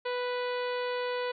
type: harmonic tone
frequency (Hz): 493.9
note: B4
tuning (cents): 0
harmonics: 1 / 2 / 3 / 4 / 5 / 6 / 7 / 8 / 9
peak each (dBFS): -31 / -37 / -41 / -43 / -45 / -47 / -48 / -49 / -50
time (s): 0.05-1.32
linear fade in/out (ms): 10
effects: none